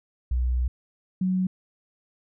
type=tone pair in turn; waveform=sine; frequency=61.9 / 185.49 Hz; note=B1 / F#3; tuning=+5 / +5 cents; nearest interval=octave + perfect fifth; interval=1900 cents; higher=second; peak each=-21 dBFS; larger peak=neither; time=0.31-0.68 / 1.21-1.47 s; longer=first; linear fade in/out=5 ms; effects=none